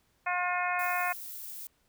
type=harmonic tone; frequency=357.7 Hz; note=F4; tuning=41 cents sharp; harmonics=2 / 3 / 4 / 5 / 6 / 7; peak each=-32 / -34 / -35 / -36 / -37 / -37 dBFS; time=0.26-1.13 s; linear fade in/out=10 ms
type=noise; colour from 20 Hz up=violet; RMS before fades=-42 dBFS; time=0.79-1.67 s; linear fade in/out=2 ms
effects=pink hiss -71 dBFS RMS until 1.88 s